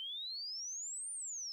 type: exponential two-way sweep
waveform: sine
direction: up then down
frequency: 3047 to 9240 to 5160 Hz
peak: -40 dBFS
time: 0-1.52 s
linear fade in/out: 0 ms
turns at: 1.12 s
effects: 12-bit